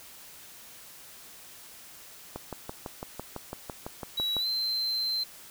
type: click train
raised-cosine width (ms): 1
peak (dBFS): -21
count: 13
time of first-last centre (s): 2.36-4.367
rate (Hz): 5.98
type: tone with pitch glide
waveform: triangle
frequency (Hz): 3900 to 4108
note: B7 to C8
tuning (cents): -23 to -33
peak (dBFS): -26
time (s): 4.17-5.24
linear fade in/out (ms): 10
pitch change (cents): +90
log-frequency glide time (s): 4.39-4.47
effects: white hiss -49 dBFS RMS until 5.5 s